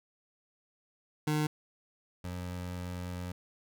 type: tone pair in turn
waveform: 25% pulse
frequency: 151.9 / 89.44 Hz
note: D#3 / F2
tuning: -41 / +42 cents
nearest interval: major sixth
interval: 917 cents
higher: first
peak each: -24 / -33 dBFS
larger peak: first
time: 1.27-1.47 / 2.24-3.32 s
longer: second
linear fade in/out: 5 ms
effects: none